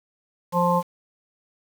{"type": "harmonic tone", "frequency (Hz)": 175.6, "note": "F3", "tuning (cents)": 10, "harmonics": [1, 3, 5, 6], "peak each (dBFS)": [-23, -23, -23, -23], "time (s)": [0.52, 0.83], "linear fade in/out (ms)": 50, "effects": ["7-bit"]}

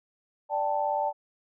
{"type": "chord", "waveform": "sine", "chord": "D suspended fourth", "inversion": "none", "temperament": "just", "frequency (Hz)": [587.3, 783.1, 881], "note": ["D5", "G5", "A5"], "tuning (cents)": [0, -2, 2], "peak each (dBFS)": [-30, -30, -28], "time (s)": [0.49, 1.13], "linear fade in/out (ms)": 50, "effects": []}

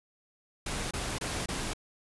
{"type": "noise bursts", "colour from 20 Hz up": "pink", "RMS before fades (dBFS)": -34, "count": 4, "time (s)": [0.66, 1.735], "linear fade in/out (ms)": 5, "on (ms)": 250, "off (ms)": 25, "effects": ["resampled to 24000 Hz"]}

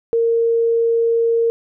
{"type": "tone", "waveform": "sine", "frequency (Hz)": 461.4, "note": "A#4", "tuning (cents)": -18, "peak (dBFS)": -13, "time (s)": [0.13, 1.5], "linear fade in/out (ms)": 0, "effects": []}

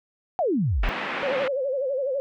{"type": "exponential sweep", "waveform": "sine", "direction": "down", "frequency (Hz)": [784, 31.22], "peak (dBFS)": -20, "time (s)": [0.39, 0.89], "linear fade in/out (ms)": 0}
{"type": "band-pass noise", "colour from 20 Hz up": "white", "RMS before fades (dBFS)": -30, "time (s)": [0.83, 1.48], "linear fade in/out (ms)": 5, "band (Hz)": [170, 2500], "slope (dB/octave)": 24}
{"type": "tone with vibrato", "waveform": "sine", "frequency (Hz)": 538, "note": "C5", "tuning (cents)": 48, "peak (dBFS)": -23, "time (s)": [1.23, 2.2], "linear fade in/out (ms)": 0, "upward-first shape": "sine", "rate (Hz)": 12, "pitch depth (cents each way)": 110}
{"effects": []}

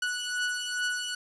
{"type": "beating tone pair", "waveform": "sawtooth", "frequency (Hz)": [1473, 1475.4], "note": ["F#6", "F#6"], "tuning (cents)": [-8, -5], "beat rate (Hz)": 2.4, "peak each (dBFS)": [-27, -30], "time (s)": [0.02, 1.15], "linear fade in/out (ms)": 5, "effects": ["resampled to 22050 Hz", "9-bit"]}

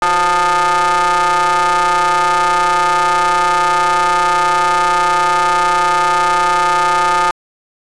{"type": "ring-modulated tone", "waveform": "40% pulse", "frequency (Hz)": 174.1, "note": "F3", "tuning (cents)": -5, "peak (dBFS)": -7, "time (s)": [0.02, 7.31], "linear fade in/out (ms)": 2, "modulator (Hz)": 1060, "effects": ["resampled to 22050 Hz"]}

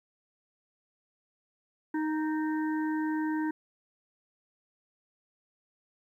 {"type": "harmonic tone with a mistuned harmonic", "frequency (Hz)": 311.1, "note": "D#4", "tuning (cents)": 0, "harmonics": [1, 3, 5, 6], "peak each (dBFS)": [-28, -38, -42, -44], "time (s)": [1.94, 3.51], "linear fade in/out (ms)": 5, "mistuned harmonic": 6, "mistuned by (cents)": -28, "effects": ["11-bit"]}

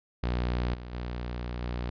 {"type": "tone with level steps", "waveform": "sawtooth", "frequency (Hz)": 60.5, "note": "B1", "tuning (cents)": -35, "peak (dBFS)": [-23, -35, -29, -27], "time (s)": [0.23, 1.9], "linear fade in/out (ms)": 5, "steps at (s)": [0.74, 0.93, 1.62], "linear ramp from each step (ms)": 5, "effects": ["resampled to 11025 Hz"]}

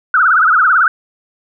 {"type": "tone with vibrato", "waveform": "sine", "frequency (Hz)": 1378, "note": "F6", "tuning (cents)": -24, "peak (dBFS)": -7, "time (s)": [0.14, 0.88], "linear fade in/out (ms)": 2, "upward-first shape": "triangle", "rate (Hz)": 18, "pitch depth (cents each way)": 220, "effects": []}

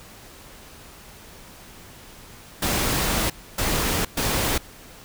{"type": "noise bursts at uneven times", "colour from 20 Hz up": "pink", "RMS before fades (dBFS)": -23, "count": 3, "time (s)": [[2.62, 3.3], [3.58, 4.05], [4.17, 4.58]], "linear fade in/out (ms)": 5, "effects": ["pink hiss -45 dBFS RMS until 5.04 s"]}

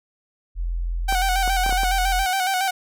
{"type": "tone", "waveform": "sine", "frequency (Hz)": 42.73, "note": "F1", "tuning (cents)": -37, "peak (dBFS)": -22, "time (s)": [0.55, 2.26], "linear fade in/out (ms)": 50}
{"type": "tone with vibrato", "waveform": "sawtooth", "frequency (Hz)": 756, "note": "F#5", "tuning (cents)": 37, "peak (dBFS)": -16, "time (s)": [1.08, 2.71], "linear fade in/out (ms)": 10, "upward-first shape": "square", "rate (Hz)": 7.2, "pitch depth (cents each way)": 49}
{"type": "clicks", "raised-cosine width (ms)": 1, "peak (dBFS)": -16, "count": 6, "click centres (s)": [1.125, 1.477, 1.663, 1.694, 1.726, 1.834]}
{"effects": []}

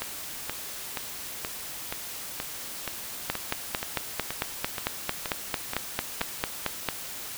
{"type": "two click trains", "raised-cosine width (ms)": 0.3, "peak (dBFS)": [-9, -14], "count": [17, 14], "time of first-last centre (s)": [[3.3, 6.887], [0.02, 6.21]], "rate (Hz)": [4.46, 2.1], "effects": ["white hiss -38 dBFS RMS until 7.37 s"]}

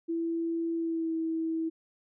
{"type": "tone with pitch glide", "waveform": "sine", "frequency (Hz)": [332.3, 324.5], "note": ["E4", "E4"], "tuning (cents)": [14, -27], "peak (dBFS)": -28, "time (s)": [0.08, 1.7], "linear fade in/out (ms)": 20, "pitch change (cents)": -41, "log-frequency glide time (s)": [0.75, 1.14], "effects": []}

